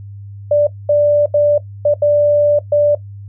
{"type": "tone bursts at uneven times", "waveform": "sine", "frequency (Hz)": 587.3, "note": "D5", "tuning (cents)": 0, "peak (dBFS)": -8, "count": 6, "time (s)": [[0.51, 0.67], [0.89, 1.26], [1.34, 1.58], [1.85, 1.94], [2.02, 2.59], [2.72, 2.95]], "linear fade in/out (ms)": 5, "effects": ["noise-tail reverb RT60 0.1 s tail -17 dB re dry", "added 100 Hz sine -29 dBFS peak until 3.28 s"]}